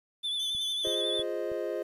triangle tone with vibrato, 3488 Hz, A7, 16 cents flat, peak -28 dBFS, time 0.23-1.23 s, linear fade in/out 20 ms, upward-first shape triangle, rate 11 Hz, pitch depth 46 cents each way
20% pulse tone with tremolo, 3100 Hz, G7, 20 cents flat, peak -35 dBFS, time 0.39-1.02 s, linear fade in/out 10 ms, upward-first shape square, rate 4.5 Hz, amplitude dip 65%
click train, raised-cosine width 5 ms, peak -37 dBFS, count 4, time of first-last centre 0.55-1.518 s, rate 3.1 Hz
triangle chord, F minor seventh, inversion none, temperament equal, 349.2 / 415.3 / 523.3 / 622.3 Hz, F4 / Ab4 / C5 / Eb5, 0 / 0 / 0 / 0 cents, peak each -34 dBFS, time 0.84-1.83 s, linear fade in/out 10 ms
effects resampled to 32000 Hz + 10-bit

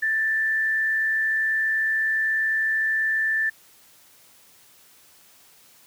sine tone with frequency modulation, 1766 Hz, A6, 6 cents sharp, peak -20 dBFS, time 0.02-3.5 s, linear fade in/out 10 ms, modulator 89.3 Hz, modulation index 0.32, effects white hiss -54 dBFS RMS until 5.86 s + high-pass 60 Hz 12 dB/octave

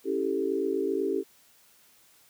sine chord, A dominant seventh, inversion first, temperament equal, 277.2 / 329.6 / 392 / 440 Hz, C#4 / E4 / G4 / A4, 0 / 0 / 0 / 0 cents, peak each -33 / -33 / -28 / -32 dBFS, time 0.04-1.24 s, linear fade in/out 50 ms, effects white hiss -60 dBFS RMS until 2.29 s + high-pass 60 Hz 12 dB/octave

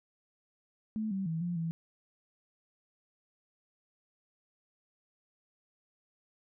sine tone with pitch steps, 217.3 / 192.9 / 162.4 / 174.6 / 164.8 Hz, A3 / G3 / E3 / F3 / E3, -21 / -28 / -26 / 0 / 0 cents, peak -31 dBFS, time 0.96-1.71 s, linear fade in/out 0 ms, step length 150 ms, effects none

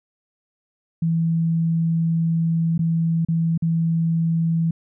sine tone with dropouts, 164.81 Hz, E3, in tune, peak -17 dBFS, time 1.02-4.71 s, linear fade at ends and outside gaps 5 ms, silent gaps 2.779-2.791 / 3.25-3.285 / 3.577-3.622 s, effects none

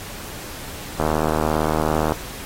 click train, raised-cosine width 1 ms, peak -6 dBFS, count 88, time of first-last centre 1-2.121 s, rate 77.6 Hz, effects pink hiss -35 dBFS RMS until 2.45 s + AAC 48 kbps

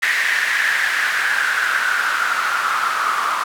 white noise with band-pass filter sweep, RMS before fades -19 dBFS, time 0.02-3.44 s, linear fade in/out 10 ms, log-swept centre 1900 to 1200 Hz, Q 6.6, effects none

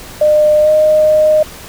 sine tone with pitch glide, 605 to 615.9 Hz, D#5 to D#5, -49 to -18 cents, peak -6 dBFS, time 0.21-1.43 s, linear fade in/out 5 ms, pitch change +31 cents, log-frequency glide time 0.61-0.7 s, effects pink hiss -32 dBFS RMS until 1.68 s

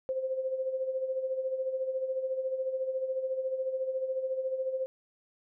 sine tone with tremolo, 523.3 Hz, C5, in tune, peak -27 dBFS, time 0.09-4.86 s, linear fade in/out 0 ms, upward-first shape sine, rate 14 Hz, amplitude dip 60%, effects none

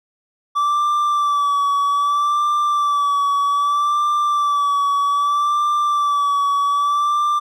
triangle tone with vibrato, 1159 Hz, D6, 23 cents flat, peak -13 dBFS, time 0.55-7.4 s, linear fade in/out 20 ms, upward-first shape sine, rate 0.63 Hz, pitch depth 38 cents each way, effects none

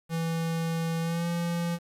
square tone with pitch glide, 164.81 to 170.92 Hz, E3 to F3, 0 to -37 cents, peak -28 dBFS, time 0.09-1.79 s, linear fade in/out 50 ms, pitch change +63 cents, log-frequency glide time 1.01-1.27 s, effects resampled to 32000 Hz + 9-bit

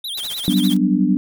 square tone with vibrato, 3545 Hz, A7, 12 cents sharp, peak -25 dBFS, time 0.04-0.74 s, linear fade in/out 5 ms, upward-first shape sine, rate 10 Hz, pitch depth 210 cents each way
white noise with tremolo, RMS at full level -31 dBFS, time 0.17-0.77 s, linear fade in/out 5 ms, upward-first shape sine, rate 15 Hz, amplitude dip 80%
sine chord, G major seventh, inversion third, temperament equal, 185 / 196 / 246.9 / 293.7 Hz, F#3 / G3 / B3 / D4, 0 / 0 / 0 / 0 cents, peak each -19 dBFS, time 0.48-1.17 s, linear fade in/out 0 ms
effects none

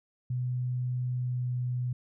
sine tone with pitch glide, 125.1 to 124.31 Hz, B2 to B2, +23 to +12 cents, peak -28 dBFS, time 0.3-1.93 s, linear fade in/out 5 ms, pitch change -11 cents, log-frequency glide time 1.08-1.53 s, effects none

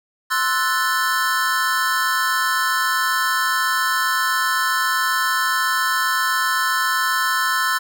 square chord, F# half-diminished seventh, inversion second, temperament equal, 1046.5 / 1318.5 / 1480 / 1760 Hz, C6 / E6 / F#6 / A6, 0 / 0 / 0 / 0 cents, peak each -24 dBFS, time 0.3-7.79 s, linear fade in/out 20 ms, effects none

